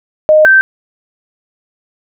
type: tone pair in turn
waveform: sine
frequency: 617 / 1555.6 Hz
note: D#5 / G6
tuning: -15 / -14 cents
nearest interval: octave + major third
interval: 1601 cents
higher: second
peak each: -3 dBFS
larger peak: neither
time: 0.29-0.45 / 0.45-0.61 s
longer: neither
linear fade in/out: 0 ms
effects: none